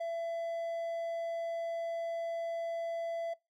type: tone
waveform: triangle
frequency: 670 Hz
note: E5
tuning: 28 cents sharp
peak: -32 dBFS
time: 0-3.34 s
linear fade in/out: 10 ms
effects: noise-tail reverb RT60 0.2 s tail -21 dB re dry